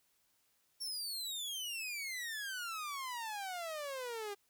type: exponential sweep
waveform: sawtooth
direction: down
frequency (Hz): 5540 to 396.5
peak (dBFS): -36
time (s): 0.8-4.35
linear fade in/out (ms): 20
effects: white hiss -75 dBFS RMS until 4.49 s